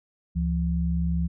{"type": "tone pair together", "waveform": "sine", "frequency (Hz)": [71, 170.39], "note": ["C#2", "F3"], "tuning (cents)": [42, -42], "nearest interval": "octave + minor third", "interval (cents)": 1516, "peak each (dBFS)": [-25, -25], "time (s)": [0.35, 1.28], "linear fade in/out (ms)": 20, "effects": []}